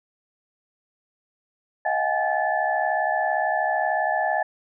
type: tone cluster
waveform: sine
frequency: 633 / 710 / 768 / 841 / 1739 Hz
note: D#5 / F5 / G5 / G#5 / A6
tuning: +30 / +28 / -36 / +22 / -21 cents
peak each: -27 dBFS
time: 1.85-4.43 s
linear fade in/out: 5 ms
effects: none

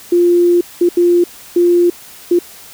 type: tone bursts at uneven times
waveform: sine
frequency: 349.2 Hz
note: F4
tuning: in tune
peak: -7 dBFS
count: 5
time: 0.12-0.61 / 0.81-0.89 / 0.97-1.24 / 1.56-1.9 / 2.31-2.39 s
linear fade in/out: 5 ms
effects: white hiss -37 dBFS RMS until 2.73 s

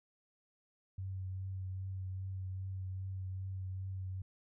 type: tone with vibrato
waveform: sine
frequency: 94.5 Hz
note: F#2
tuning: 37 cents sharp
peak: -38 dBFS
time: 0.98-4.22 s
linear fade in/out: 5 ms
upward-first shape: triangle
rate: 2.5 Hz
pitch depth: 22 cents each way
effects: none

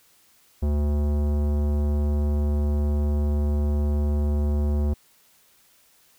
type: tone with tanh clipping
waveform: sine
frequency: 73.42 Hz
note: D2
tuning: in tune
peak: -22 dBFS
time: 0.62-4.94 s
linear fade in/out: 10 ms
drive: 17 dB
effects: white hiss -59 dBFS RMS until 6.18 s

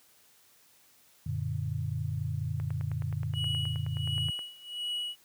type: chord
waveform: sine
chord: Gb augmented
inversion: none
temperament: equal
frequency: 92.5 / 116.54 / 146.83 Hz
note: Gb2 / Bb2 / D3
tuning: 0 / 0 / 0 cents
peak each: -34 dBFS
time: 1.26-4.3 s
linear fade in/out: 5 ms
type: click train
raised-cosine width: 0.5 ms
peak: -31 dBFS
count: 18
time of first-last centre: 2.6-4.391 s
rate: 9.49 Hz
type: tone with tremolo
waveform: triangle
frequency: 2923 Hz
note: F#7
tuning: 22 cents flat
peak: -29 dBFS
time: 3.33-5.16 s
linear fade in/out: 50 ms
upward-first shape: sine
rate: 1.4 Hz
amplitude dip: 90%
effects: white hiss -62 dBFS RMS until 5.24 s + high-pass 60 Hz 12 dB/octave

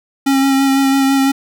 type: tone with vibrato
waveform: square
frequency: 271.6 Hz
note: C#4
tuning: 35 cents flat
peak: -11 dBFS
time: 0.26-1.32 s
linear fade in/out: 10 ms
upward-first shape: sine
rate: 6 Hz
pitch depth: 18 cents each way
effects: none

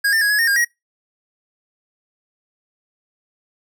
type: tone with pitch steps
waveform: square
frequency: 1638 / 1797 / 1660 / 1687 / 1838 / 1615 / 1896 Hz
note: G#6 / A6 / G#6 / G#6 / A#6 / G#6 / A#6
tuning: -24 / +36 / -1 / +27 / -25 / -49 / +29 cents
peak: -15 dBFS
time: 0.04-0.649 s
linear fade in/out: 10 ms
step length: 87 ms
effects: noise-tail reverb RT60 0.2 s tail -25 dB re dry

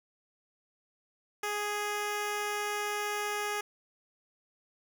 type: tone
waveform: 10% pulse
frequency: 415.3 Hz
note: G#4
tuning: in tune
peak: -23 dBFS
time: 1.43-3.61 s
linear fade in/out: 5 ms
effects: none

